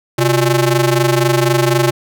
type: ring-modulated tone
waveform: sawtooth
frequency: 240 Hz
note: B3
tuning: 49 cents flat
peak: -4 dBFS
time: 0.18-1.91 s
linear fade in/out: 10 ms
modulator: 108 Hz
effects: none